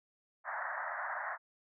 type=band-pass noise; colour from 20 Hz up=white; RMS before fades=-39 dBFS; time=0.44-1.38 s; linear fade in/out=50 ms; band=600 to 1900 Hz; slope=96 dB/octave; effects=none